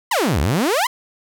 sawtooth exponential two-way sweep, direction down then up, 1076 to 65.1 to 1076 Hz, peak -12 dBFS, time 0.11-0.87 s, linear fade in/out 5 ms, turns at 0.4 s, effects none

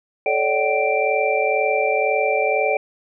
sine tone cluster, 435.2 / 556 / 598 / 760 / 2355 Hz, A4 / C#5 / D5 / F#5 / D7, -19 / +5 / +31 / +46 / +4 cents, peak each -23 dBFS, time 0.26-2.77 s, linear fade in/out 2 ms, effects none

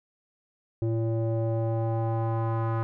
square tone with low-pass filter sweep, 113.4 Hz, A#2, 47 cents flat, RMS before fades -27 dBFS, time 0.82-2.83 s, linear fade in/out 0 ms, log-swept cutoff 420 to 1200 Hz, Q 2.6, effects none

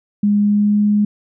sine tone with pitch glide, 205.7 to 207.8 Hz, G#3 to G#3, -16 to +1 cents, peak -11 dBFS, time 0.23-1.05 s, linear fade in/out 5 ms, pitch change +17 cents, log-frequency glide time 0.39-0.79 s, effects none

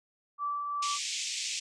sine tone with tremolo, 1161 Hz, D6, 20 cents flat, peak -29 dBFS, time 0.38-0.99 s, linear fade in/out 50 ms, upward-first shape triangle, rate 2.8 Hz, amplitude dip 35%
white band-pass noise, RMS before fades -35 dBFS, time 0.82-1.6 s, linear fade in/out 10 ms, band 2200 to 7700 Hz, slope 48 dB/octave
effects none

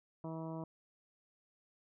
harmonic tone, 161.7 Hz, E3, 33 cents flat, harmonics 1 / 2 / 3 / 4 / 5 / 6 / 7 / 8, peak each -43 / -45 / -52 / -48 / -58 / -51 / -58 / -65 dBFS, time 0.24-0.64 s, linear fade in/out 2 ms, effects none

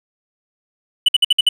triangle tone bursts, 2974 Hz, F#7, 8 cents sharp, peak -7 dBFS, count 6, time 1.06-1.49 s, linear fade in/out 5 ms, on 25 ms, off 56 ms, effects none

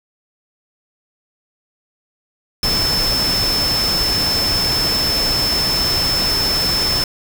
sine tone in noise, 5274 Hz, E8, in tune, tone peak -16 dBFS, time 2.63-7.04 s, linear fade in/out 2 ms, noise pink, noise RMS -22 dBFS, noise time 2.63-7.04 s, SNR +3 dB, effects none

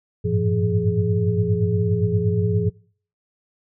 sine tone cluster, 95.7 / 103.5 / 112.9 / 171.4 / 419.8 Hz, G2 / G#2 / A2 / F3 / G#4, -41 / -5 / +45 / -32 / +19 cents, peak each -24 dBFS, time 0.24-2.7 s, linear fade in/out 20 ms, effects noise-tail reverb RT60 0.5 s tail -24 dB re dry

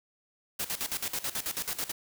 white noise with tremolo, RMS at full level -32 dBFS, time 0.59-1.92 s, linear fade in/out 10 ms, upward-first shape square, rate 9.2 Hz, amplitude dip 80%, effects none

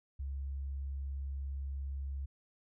sine tone, 68.6 Hz, C#2, 17 cents flat, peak -36 dBFS, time 0.19-2.26 s, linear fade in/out 10 ms, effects none

